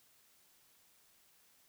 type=silence; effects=white hiss -68 dBFS RMS until 1.68 s